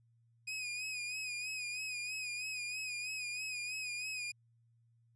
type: tone with vibrato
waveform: sawtooth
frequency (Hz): 2489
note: D#7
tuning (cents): 0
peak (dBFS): -35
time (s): 0.47-4.32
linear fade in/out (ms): 10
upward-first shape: sine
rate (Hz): 3.1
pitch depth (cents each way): 55
effects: added 116 Hz sine -67 dBFS peak until 5.15 s + resampled to 22050 Hz